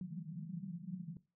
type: band-pass noise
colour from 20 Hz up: pink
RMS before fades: -45 dBFS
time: 0.01-1.17 s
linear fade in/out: 2 ms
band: 150 to 200 Hz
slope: 96 dB/octave
effects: noise-tail reverb RT60 0.3 s tail -18 dB re dry